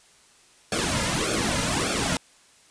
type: noise with flanger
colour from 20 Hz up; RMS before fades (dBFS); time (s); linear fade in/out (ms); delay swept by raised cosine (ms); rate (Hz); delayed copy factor
pink; -25; 0.72-2.17; 2; 1 to 2.7; 1.7; -0.9
effects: white hiss -56 dBFS RMS until 2.7 s + resampled to 22050 Hz